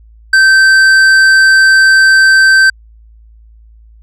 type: tone with tanh clipping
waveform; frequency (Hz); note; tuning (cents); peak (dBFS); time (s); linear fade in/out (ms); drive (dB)
triangle; 1553; G6; -17; -5; 0.33-2.7; 5; 14
effects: added 55 Hz sine -37 dBFS peak until 4.02 s